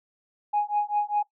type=tone with tremolo; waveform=sine; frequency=830.6 Hz; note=G#5; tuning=in tune; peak=-18 dBFS; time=0.53-1.23 s; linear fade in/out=10 ms; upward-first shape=triangle; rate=5 Hz; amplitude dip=100%; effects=noise-tail reverb RT60 0.1 s tail -18 dB re dry + tanh soft clip ceiling -16 dBFS